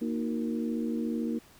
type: harmonic tone with a mistuned harmonic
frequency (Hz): 77.78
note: D#2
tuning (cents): 0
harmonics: 3 / 4 / 5 / 6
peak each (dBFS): -30 / -34 / -40 / -40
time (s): 0.01-1.39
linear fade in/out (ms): 10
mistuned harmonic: 5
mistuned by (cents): -110
effects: pink hiss -57 dBFS RMS until 1.59 s